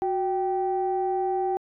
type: tone pair together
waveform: sine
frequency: 368.1 / 780 Hz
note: F#4 / G5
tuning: -9 / -9 cents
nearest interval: octave + minor second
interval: 1300 cents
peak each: -25 dBFS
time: 0.02-1.57 s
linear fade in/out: 0 ms
effects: tanh soft clip ceiling -16 dBFS